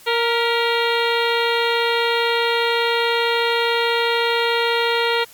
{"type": "harmonic tone with a mistuned harmonic", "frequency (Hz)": 466.2, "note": "A#4", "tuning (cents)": 0, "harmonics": [1, 2, 3, 4, 5, 6, 7, 8, 9], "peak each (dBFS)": [-20, -23, -25, -26, -27, -28, -28, -29, -30], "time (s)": [0.06, 5.25], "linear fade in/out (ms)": 20, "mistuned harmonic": 4, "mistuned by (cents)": 58, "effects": ["white hiss -45 dBFS RMS until 5.33 s", "MP3 96 kbps"]}